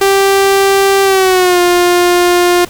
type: tone with pitch glide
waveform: sawtooth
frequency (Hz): 392 to 353.3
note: G4 to F4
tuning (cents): 0 to +20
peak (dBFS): -3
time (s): 0.01-2.65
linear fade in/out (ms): 5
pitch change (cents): -180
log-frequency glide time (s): 1.03-1.6
effects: pink hiss -34 dBFS RMS until 2.69 s